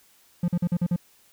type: tone bursts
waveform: triangle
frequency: 174.61 Hz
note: F3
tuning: in tune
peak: -18 dBFS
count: 6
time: 0.43-0.962 s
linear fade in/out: 5 ms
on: 52 ms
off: 44 ms
effects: white hiss -59 dBFS RMS until 1.32 s